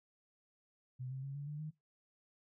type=tone with pitch steps; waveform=sine; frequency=127.8 / 132.69 / 137.77 / 143.04 / 148.51 / 154.19 Hz; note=C3 / C3 / C#3 / D3 / D3 / D#3; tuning=-40 / +25 / -10 / -45 / +20 / -15 cents; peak=-40 dBFS; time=0.99-1.71 s; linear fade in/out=20 ms; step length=120 ms; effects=noise-tail reverb RT60 0.2 s tail -21 dB re dry